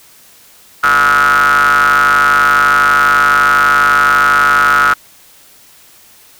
square ring-modulated tone, 69.3 Hz, C#2, in tune, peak -5 dBFS, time 0.83-4.94 s, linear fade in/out 10 ms, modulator 1360 Hz, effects white hiss -43 dBFS RMS until 6.39 s

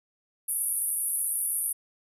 pink band-pass noise, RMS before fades -29 dBFS, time 0.48-1.73 s, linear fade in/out 10 ms, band 9500 to 12000 Hz, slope 96 dB/octave, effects none

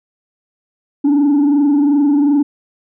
sine tone with frequency modulation, 287.8 Hz, D4, 35 cents flat, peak -7 dBFS, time 1.04-2.43 s, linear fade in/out 10 ms, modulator 22.7 Hz, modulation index 0.54, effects tanh soft clip ceiling -8 dBFS

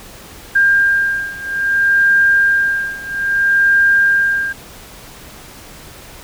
sine beating tone pair, 1600 / 1600.61 Hz, G6 / G6, +35 / +36 cents, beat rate 0.61 Hz, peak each -15 / -13 dBFS, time 0.55-4.53 s, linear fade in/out 10 ms, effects pink hiss -37 dBFS RMS until 6.23 s

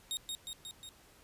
sawtooth tone with echo, 3729 Hz, A#7, in tune, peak -31 dBFS, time 0.11-0.17 s, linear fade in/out 0 ms, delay 180 ms, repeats 4, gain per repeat -3 dB, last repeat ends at 0.89 s, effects pink hiss -61 dBFS RMS until 1.23 s + resampled to 32000 Hz

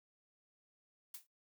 blue noise with exponential decay, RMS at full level -43 dBFS, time 1.14-1.27 s, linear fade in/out 5 ms, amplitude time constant 27 ms, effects noise-tail reverb RT60 0.1 s tail -17 dB re dry

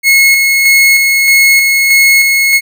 40% pulse tone with tremolo, 2176 Hz, C#7, 33 cents flat, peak -3 dBFS, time 0.03-2.61 s, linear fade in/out 50 ms, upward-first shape square, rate 1.6 Hz, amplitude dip 30%, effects none

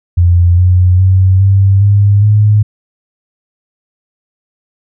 sine tone with pitch steps, 87.31 / 90.65 / 94.12 / 97.72 / 101.46 / 105.34 Hz, F2 / F#2 / F#2 / G2 / G#2 / G#2, 0 / -35 / +30 / -5 / -40 / +25 cents, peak -4 dBFS, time 0.17-2.63 s, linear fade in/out 10 ms, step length 410 ms, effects none

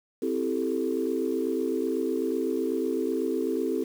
sine chord, A minor seventh, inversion first, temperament equal, 261.6 / 329.6 / 392 / 440 Hz, C4 / E4 / G4 / A4, 0 / 0 / 0 / 0 cents, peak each -30 dBFS, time 0.22-3.84 s, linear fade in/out 5 ms, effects tanh soft clip ceiling -15 dBFS + 8-bit

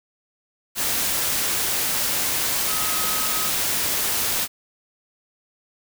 sine tone in noise, 1267 Hz, D#6, 31 cents sharp, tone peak -31 dBFS, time 2.66-3.52 s, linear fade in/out 50 ms, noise white, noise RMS -23 dBFS, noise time 0.75-4.48 s, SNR -11 dB, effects none

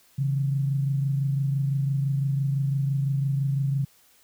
sine tone pair together, 137.07 / 163 Hz, C#3 / E3, -19 / -19 cents, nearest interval minor third, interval 300 cents, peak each -22 / -33 dBFS, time 0.18-3.85 s, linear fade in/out 10 ms, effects white hiss -59 dBFS RMS until 4.23 s

